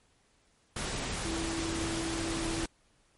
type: tone in noise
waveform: sine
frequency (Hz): 329.6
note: E4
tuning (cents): 0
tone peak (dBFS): -34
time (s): 1.25-2.65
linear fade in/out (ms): 5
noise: pink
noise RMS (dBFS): -35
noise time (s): 0.76-2.66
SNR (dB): -2
effects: pink hiss -68 dBFS RMS until 3.17 s + MP3 48 kbps